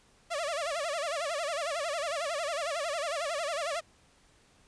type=tone with vibrato; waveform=sawtooth; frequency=622.3 Hz; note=D#5; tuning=in tune; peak=-27 dBFS; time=0.3-3.81 s; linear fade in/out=20 ms; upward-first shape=sine; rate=11 Hz; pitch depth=190 cents each way; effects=pink hiss -63 dBFS RMS until 4.67 s + resampled to 22050 Hz